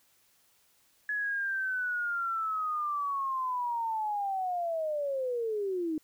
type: linear sweep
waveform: sine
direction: down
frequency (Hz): 1700 to 303.2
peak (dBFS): -29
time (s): 1.09-5.98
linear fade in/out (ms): 2
effects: white hiss -67 dBFS RMS until 6.03 s